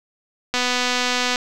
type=click train; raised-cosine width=0.2 ms; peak=-4 dBFS; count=204; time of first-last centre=0.54-1.359 s; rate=248 Hz; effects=none